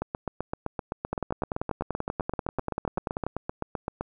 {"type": "two click trains", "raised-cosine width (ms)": 1, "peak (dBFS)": [-15, -14], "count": [32, 23], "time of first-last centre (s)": [[0.02, 4.01], [1.13, 3.266]], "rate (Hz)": [7.77, 10.3], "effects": []}